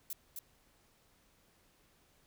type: noise with echo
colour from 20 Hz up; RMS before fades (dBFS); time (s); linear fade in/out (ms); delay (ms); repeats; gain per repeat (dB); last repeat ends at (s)
violet; -40; 0.1-0.13; 2; 260; 1; -3; 0.39
effects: pink hiss -69 dBFS RMS until 2.26 s